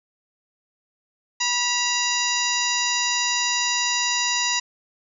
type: harmonic tone with a mistuned harmonic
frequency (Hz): 976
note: B5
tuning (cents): -21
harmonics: 1 / 2 / 3 / 4 / 5 / 6 / 7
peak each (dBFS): -28 / -28 / -28 / -28 / -28 / -28 / -28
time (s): 1.4-4.6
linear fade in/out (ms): 10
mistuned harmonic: 3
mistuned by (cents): -85
effects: none